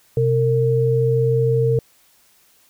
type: tone pair together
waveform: sine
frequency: 127.5 / 456.5 Hz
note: C3 / A#4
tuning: -44 / -36 cents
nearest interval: octave + minor seventh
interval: 2208 cents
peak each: -17 dBFS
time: 0.17-1.79 s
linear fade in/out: 2 ms
effects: white hiss -56 dBFS RMS until 2.69 s